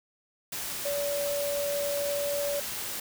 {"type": "tone in noise", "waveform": "sine", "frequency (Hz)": 573, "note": "D5", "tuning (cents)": -43, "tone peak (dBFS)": -28, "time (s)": [0.85, 2.6], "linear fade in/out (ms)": 5, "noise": "white", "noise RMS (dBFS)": -35, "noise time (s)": [0.52, 3], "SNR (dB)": 4, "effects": []}